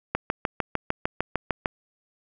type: click train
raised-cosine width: 0.5 ms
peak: -8 dBFS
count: 11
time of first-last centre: 0.15-1.658 s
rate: 6.63 Hz
effects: none